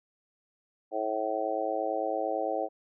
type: harmonic tone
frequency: 108.9 Hz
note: A2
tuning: 17 cents flat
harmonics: 3 / 4 / 5 / 6 / 7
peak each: -37 / -36 / -33 / -34 / -33 dBFS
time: 0.91-2.69 s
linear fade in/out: 50 ms
effects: none